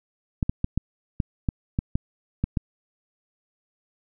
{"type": "clicks", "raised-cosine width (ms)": 5, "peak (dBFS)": -10, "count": 10, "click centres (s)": [0.428, 0.495, 0.644, 0.776, 1.202, 1.488, 1.789, 1.955, 2.44, 2.572], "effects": []}